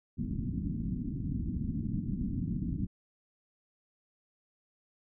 white low-pass noise, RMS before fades -34 dBFS, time 0.17-2.87 s, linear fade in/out 20 ms, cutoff 270 Hz, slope 48 dB/octave, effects none

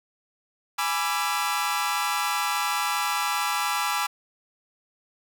sawtooth chord, E dominant seventh, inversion first, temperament equal with one note detuned, 830.6 / 987.8 / 1174.7 / 1344.7 Hz, G#5 / B5 / D6 / E6, 0 / 0 / 0 / +34 cents, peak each -26 dBFS, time 0.78-4.07 s, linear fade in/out 10 ms, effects none

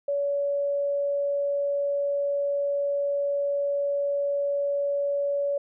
sine tone, 567 Hz, C#5, 39 cents sharp, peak -23 dBFS, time 0.08-5.58 s, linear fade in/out 5 ms, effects none

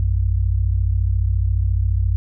sine tone pair together, 58.09 / 92.5 Hz, A#1 / F#2, -5 / 0 cents, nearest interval minor sixth, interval 805 cents, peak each -18 dBFS, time 0-2.16 s, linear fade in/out 0 ms, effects none

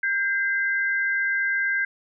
sine tone pair together, 1587 / 2052 Hz, G6 / C7, +21 / -34 cents, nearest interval major third, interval 445 cents, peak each -22 / -27 dBFS, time 0.03-1.85 s, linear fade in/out 5 ms, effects none

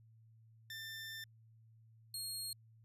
20% pulse tone pair in turn, 1786 / 4268 Hz, A6 / C8, +25 / +34 cents, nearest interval octave + minor third, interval 1509 cents, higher second, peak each -40 / -35 dBFS, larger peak second, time 0.7-1.24 / 2.14-2.53 s, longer first, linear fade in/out 2 ms, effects added 112 Hz sine -61 dBFS peak until 2.84 s + resampled to 32000 Hz

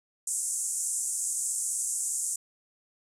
pink band-pass noise, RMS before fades -31 dBFS, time 0.27-2.36 s, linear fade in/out 5 ms, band 7000 to 9800 Hz, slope 48 dB/octave, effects none

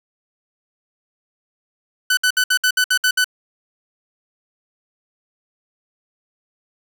sawtooth tone bursts, 1500 Hz, F#6, 23 cents sharp, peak -10 dBFS, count 9, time 2.1-3.244 s, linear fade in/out 5 ms, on 72 ms, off 62 ms, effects none

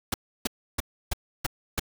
pink noise bursts, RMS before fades -26 dBFS, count 6, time 0.12-1.796 s, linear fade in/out 5 ms, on 21 ms, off 310 ms, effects none

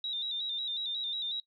sine tone with vibrato, 3729 Hz, A#7, in tune, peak -32 dBFS, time 0.04-1.4 s, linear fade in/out 2 ms, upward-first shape square, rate 5.5 Hz, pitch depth 58 cents each way, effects noise-tail reverb RT60 0.1 s tail -18 dB re dry

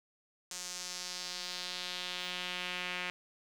sawtooth tone with band-pass filter sweep, 179.9 Hz, F#3, 48 cents flat, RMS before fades -40 dBFS, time 0.51-3.1 s, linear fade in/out 0 ms, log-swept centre 6600 to 2400 Hz, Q 2.1, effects 10-bit

